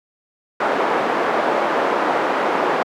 pink band-pass noise, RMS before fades -19 dBFS, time 0.6-2.83 s, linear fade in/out 5 ms, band 420 to 1200 Hz, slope 12 dB/octave, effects high-pass 200 Hz 12 dB/octave

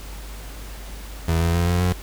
30% pulse tone with pitch steps, 82.41 / 84.29 / 86.21 / 88.17 / 90.18 Hz, E2 / E2 / F2 / F2 / F#2, 0 / +39 / -22 / +17 / -44 cents, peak -15 dBFS, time 1.28-1.93 s, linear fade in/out 5 ms, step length 130 ms, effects added 50 Hz sine -34 dBFS peak until 2.02 s + pink hiss -41 dBFS RMS until 2.02 s

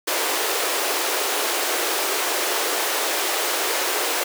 pink high-pass noise, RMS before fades -23 dBFS, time 0.07-4.24 s, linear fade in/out 10 ms, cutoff 340 Hz, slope 48 dB/octave, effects none

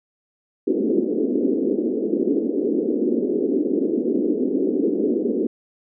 white band-pass noise, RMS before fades -21 dBFS, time 0.67-5.47 s, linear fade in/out 5 ms, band 230 to 430 Hz, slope 48 dB/octave, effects none

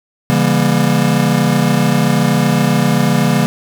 square chord, C# diminished seventh, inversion none, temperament just, 138.59 / 166.31 / 199.57 / 239.5 Hz, C#3 / E3 / G3 / Bb3, 0 / +16 / +31 / +47 cents, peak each -17 dBFS, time 0.3-3.46 s, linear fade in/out 0 ms, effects none

